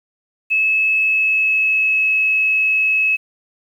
sine tone with pitch glide, 2596 to 2580 Hz, E7 to E7, -27 to -38 cents, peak -13 dBFS, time 0.5-3.17 s, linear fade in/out 20 ms, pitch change -11 cents, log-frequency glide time 0.85-2.12 s, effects 8-bit

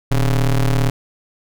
square ring-modulated tone, 69.9 Hz, C#2, 15 cents sharp, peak -11 dBFS, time 0.11-0.9 s, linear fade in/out 5 ms, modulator 51.1 Hz, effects none

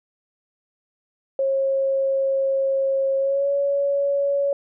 sine tone with pitch glide, 541 to 562 Hz, C#5 to C#5, -42 to +24 cents, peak -18 dBFS, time 1.39-4.53 s, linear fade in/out 2 ms, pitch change +66 cents, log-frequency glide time 3.18-3.49 s, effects none

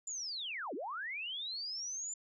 sine linear two-way sweep, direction down then up, 7200 to 240 to 7200 Hz, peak -38 dBFS, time 0.07-2.14 s, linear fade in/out 5 ms, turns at 0.74 s, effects none

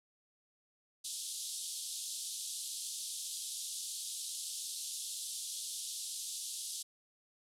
white band-pass noise, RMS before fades -42 dBFS, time 1.04-6.83 s, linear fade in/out 10 ms, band 3300 to 11000 Hz, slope 48 dB/octave, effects none

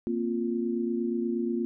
sine chord, Bb suspended second, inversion none, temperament equal, 233.1 / 261.6 / 349.2 Hz, Bb3 / C4 / F4, 0 / 0 / 0 cents, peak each -29 / -34 / -30 dBFS, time 0.07-1.65 s, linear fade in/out 0 ms, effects none

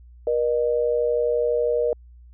sine tone pair together, 477 / 609 Hz, A#4 / D#5, +40 / -37 cents, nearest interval major third, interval 423 cents, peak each -20 / -24 dBFS, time 0.27-1.93 s, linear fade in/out 2 ms, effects added 60 Hz sine -44 dBFS peak until 2.33 s

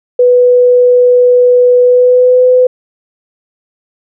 sine tone with pitch glide, 493.9 to 504 Hz, B4 to B4, 0 to +35 cents, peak -3 dBFS, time 0.19-2.67 s, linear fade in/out 5 ms, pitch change +35 cents, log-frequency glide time 1.82-2.45 s, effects none

